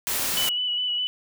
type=noise; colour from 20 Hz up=white; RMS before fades=-26 dBFS; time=0.07-0.49 s; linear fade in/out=0 ms
type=tone with vibrato; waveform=sine; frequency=2960 Hz; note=F#7; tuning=in tune; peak=-23 dBFS; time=0.37-1.07 s; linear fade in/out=0 ms; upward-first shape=square; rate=4.9 Hz; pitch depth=18 cents each way
effects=none